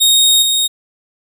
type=tone with level steps; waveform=sawtooth; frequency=3729 Hz; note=A#7; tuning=in tune; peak=-5 / -9 dBFS; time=0-0.68 s; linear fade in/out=20 ms; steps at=0.42 s; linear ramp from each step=5 ms; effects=none